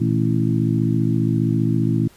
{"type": "harmonic tone with a mistuned harmonic", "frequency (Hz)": 55, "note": "A1", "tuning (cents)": 0, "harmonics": [2, 3, 4, 5, 6], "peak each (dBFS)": [-20, -22, -23, -24, -25], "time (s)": [0, 2.08], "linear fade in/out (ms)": 10, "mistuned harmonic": 2, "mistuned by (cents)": 130, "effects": ["pink hiss -51 dBFS RMS until 2.16 s", "resampled to 32000 Hz"]}